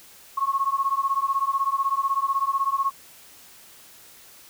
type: beating tone pair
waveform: sine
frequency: 1087 / 1103 Hz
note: C#6 / C#6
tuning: -34 / -9 cents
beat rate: 16 Hz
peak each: -24 dBFS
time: 0.37-2.91 s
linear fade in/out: 10 ms
effects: white hiss -49 dBFS RMS until 4.49 s